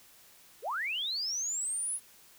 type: linear sweep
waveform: sine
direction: up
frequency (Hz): 359.8 to 10670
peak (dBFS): -31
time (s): 0.62-2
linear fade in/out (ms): 50
effects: white hiss -58 dBFS RMS until 2.38 s